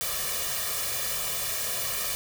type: noise with comb filter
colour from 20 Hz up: white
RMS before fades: -30 dBFS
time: 0.01-2.15 s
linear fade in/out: 0 ms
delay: 1.7 ms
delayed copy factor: +0.85
effects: none